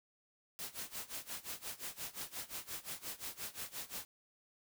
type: noise with tremolo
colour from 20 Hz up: white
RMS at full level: -42 dBFS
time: 0.59-4.05 s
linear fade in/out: 0 ms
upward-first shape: sine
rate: 5.7 Hz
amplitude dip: 90%
effects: none